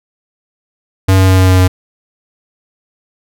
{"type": "tone with pitch steps", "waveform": "square", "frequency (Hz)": [95.1, 94.5, 93.9, 93.3, 92.71, 92.13], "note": ["F#2", "F#2", "F#2", "F#2", "F#2", "F#2"], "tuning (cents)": [48, 37, 26, 15, 4, -7], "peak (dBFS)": -6, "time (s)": [1.08, 1.68], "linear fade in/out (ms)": 10, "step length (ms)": 100, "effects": []}